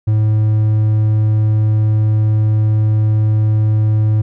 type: tone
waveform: triangle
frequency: 107.8 Hz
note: A2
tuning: 35 cents flat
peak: -8 dBFS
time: 0.07-4.22 s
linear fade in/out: 10 ms
effects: none